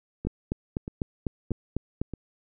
two click trains, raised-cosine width 3 ms, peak -21 / -14 dBFS, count 4 / 8, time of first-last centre 0.25-2.137 / 0.27-2.016 s, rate 1.59 / 4.01 Hz, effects none

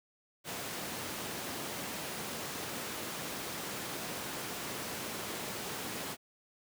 pink high-pass noise, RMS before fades -40 dBFS, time 0.44-6.17 s, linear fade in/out 50 ms, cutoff 170 Hz, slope 12 dB/octave, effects none

